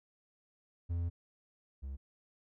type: tone pair in turn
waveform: triangle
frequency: 85.6 / 67.8 Hz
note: F2 / C#2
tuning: -34 / -38 cents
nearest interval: major third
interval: 404 cents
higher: first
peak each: -30 / -37 dBFS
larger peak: first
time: 0.89-1.1 / 1.82-1.97 s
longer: first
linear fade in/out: 20 ms
effects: none